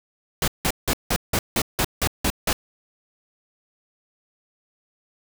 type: noise bursts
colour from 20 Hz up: pink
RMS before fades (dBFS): -21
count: 10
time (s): 0.42-2.53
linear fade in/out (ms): 2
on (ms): 58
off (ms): 170
effects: none